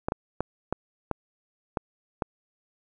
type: clicks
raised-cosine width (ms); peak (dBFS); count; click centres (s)
1; -12; 7; 0.085 / 0.121 / 0.406 / 0.726 / 1.113 / 1.772 / 2.222
effects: none